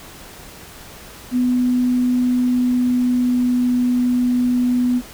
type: tone with pitch glide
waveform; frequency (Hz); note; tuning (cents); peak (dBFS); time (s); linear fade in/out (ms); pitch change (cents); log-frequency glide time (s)
sine; 248.8 to 247.2; B3 to B3; +13 to +2; -14; 1.31-5.02; 50; -11; 2.39-3.8
effects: pink hiss -39 dBFS RMS until 5.13 s